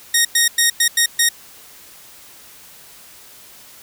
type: tone bursts at uneven times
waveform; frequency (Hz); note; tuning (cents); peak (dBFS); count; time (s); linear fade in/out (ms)
10% pulse; 1866; A#6; +1; -3; 6; 0.14-0.25 / 0.35-0.48 / 0.58-0.7 / 0.8-0.88 / 0.97-1.06 / 1.19-1.29; 5
effects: white hiss -43 dBFS RMS until 3.82 s